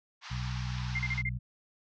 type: band-pass noise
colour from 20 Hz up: pink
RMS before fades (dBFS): -45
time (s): 0.21-1.23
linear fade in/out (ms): 50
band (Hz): 830 to 5800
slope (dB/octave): 48
type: harmonic tone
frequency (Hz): 61.74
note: B1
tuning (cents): 0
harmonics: 1 / 2 / 3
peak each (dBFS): -37 / -34 / -44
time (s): 0.3-1.39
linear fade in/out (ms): 20
type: tone bursts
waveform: sine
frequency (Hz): 2100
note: C7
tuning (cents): +6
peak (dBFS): -30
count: 5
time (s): 0.95-1.292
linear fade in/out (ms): 5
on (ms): 42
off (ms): 33
effects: none

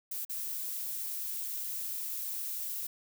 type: noise with dropouts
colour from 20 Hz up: violet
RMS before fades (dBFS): -37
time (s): 0.11-2.87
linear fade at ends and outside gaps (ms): 5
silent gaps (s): 0.251-0.294
effects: none

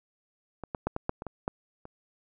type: clicks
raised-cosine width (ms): 1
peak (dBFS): -23 / -18 / -13 / -17 / -13 / -23 / -22 / -15 / -30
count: 9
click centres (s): 0.637 / 0.748 / 0.87 / 0.964 / 1.094 / 1.221 / 1.267 / 1.479 / 1.854
effects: none

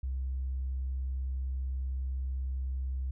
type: tone with tanh clipping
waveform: triangle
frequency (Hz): 65.41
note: C2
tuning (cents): 0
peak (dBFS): -31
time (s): 0.03-3.11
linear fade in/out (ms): 5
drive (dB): 5
effects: none

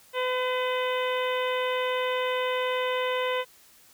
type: harmonic tone with a mistuned harmonic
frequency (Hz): 506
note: B4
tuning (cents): +42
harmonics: 1 / 2 / 3 / 4 / 5 / 6 / 7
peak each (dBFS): -27 / -31 / -37 / -35 / -38 / -37 / -41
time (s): 0.13-3.45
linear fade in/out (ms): 50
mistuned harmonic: 7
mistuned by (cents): +23
effects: white hiss -56 dBFS RMS until 3.93 s

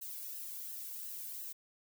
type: noise with flanger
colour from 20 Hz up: violet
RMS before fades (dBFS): -44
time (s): 0.01-1.53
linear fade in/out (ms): 10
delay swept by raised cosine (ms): 0.86 to 1.62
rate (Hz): 2.8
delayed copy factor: -0.7
effects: none

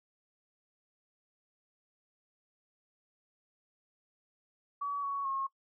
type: tone with pitch steps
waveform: sine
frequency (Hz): 1137 / 1118 / 1083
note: C#6 / C#6 / C#6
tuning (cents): +44 / +14 / -41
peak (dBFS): -32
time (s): 4.81-5.47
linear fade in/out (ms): 10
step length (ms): 220
effects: noise-tail reverb RT60 0.1 s tail -18 dB re dry

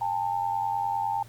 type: tone pair together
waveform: sine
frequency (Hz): 809 / 898.9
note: G#5 / A5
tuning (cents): -46 / +37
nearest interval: major second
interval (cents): 183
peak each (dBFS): -28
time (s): 0.01-1.23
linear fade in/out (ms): 5
effects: added 115 Hz sine -47 dBFS peak until 1.28 s + pink hiss -54 dBFS RMS until 1.28 s

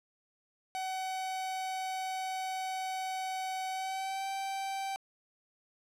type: tone with pitch glide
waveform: 45% pulse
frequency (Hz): 754 to 778.3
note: F#5 to G5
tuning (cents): +32 to -13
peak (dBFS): -34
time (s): 0.75-4.96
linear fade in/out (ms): 0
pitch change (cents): +55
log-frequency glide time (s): 3.7-4.28
effects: low-pass 11000 Hz 12 dB/octave

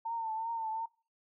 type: tone with vibrato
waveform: sine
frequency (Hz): 901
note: A5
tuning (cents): +41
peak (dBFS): -33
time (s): 0.05-0.86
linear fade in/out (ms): 10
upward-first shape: triangle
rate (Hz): 2.7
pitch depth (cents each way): 58
effects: noise-tail reverb RT60 0.4 s tail -25 dB re dry

